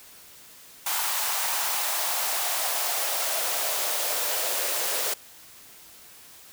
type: noise with high-pass filter sweep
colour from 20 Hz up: white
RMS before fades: -27 dBFS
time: 0.86-5.14 s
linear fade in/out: 5 ms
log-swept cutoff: 900 to 490 Hz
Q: 2.8
effects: white hiss -49 dBFS RMS until 6.52 s